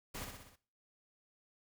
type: noise with echo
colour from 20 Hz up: pink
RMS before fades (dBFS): -44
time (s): 0.14-0.25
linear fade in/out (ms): 10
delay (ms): 62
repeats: 5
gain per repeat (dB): -4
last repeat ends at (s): 0.56
effects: noise-tail reverb RT60 0.4 s tail -17 dB re dry